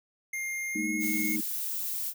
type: tone with pitch glide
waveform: square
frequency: 2117 to 2163 Hz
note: C7 to C#7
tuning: +20 to -43 cents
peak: -32 dBFS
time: 0.33-1.36 s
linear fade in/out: 5 ms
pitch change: +37 cents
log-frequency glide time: 0.71-0.87 s
type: chord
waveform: sine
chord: Ab suspended second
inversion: none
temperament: equal with one note detuned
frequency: 207.7 / 227.5 / 311.1 Hz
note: Ab3 / Bb3 / Eb4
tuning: 0 / -42 / 0 cents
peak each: -35 / -36 / -32 dBFS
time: 0.75-1.41 s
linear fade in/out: 10 ms
type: noise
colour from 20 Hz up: violet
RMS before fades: -33 dBFS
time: 0.99-2.14 s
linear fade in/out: 50 ms
effects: none